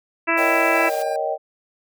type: harmonic tone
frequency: 331.7 Hz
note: E4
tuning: 11 cents sharp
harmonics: 1 / 2 / 3 / 4 / 5 / 6 / 7 / 8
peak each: -25 / -25 / -25 / -25 / -25 / -25 / -25 / -25 dBFS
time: 0.27-0.9 s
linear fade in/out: 20 ms
type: chord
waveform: sine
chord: Eb dominant seventh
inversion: second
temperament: just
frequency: 466.7 / 560 / 622.3 / 777.8 Hz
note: Bb4 / Db5 / Eb5 / G5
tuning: +2 / +18 / 0 / -14 cents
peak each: -29 / -27 / -24 / -26 dBFS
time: 0.36-1.38 s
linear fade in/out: 50 ms
type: high-pass noise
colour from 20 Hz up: white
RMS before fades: -37 dBFS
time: 0.37-1.03 s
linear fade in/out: 10 ms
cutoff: 320 Hz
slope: 24 dB/octave
type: tone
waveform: 25% pulse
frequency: 800 Hz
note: G5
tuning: 35 cents sharp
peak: -29 dBFS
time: 0.75-1.16 s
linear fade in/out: 2 ms
effects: none